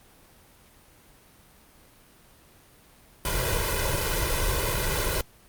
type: noise with comb filter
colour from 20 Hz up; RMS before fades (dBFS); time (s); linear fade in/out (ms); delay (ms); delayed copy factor
pink; -26; 3.25-5.21; 2; 2; +0.8
effects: pink hiss -55 dBFS RMS until 5.48 s + Opus 32 kbps